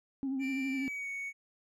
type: tone with vibrato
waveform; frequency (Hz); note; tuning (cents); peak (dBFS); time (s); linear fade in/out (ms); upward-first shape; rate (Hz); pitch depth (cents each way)
sine; 268.2; C4; +43; -30; 0.23-0.88; 0; triangle; 12; 57
type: tone with pitch glide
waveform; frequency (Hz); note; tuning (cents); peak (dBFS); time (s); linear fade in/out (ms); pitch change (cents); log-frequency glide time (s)
triangle; 2349 to 2226; D7 to C#7; 0 to +7; -34; 0.39-1.33; 50; -93; 0.7-1.08
effects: tanh soft clip ceiling -28 dBFS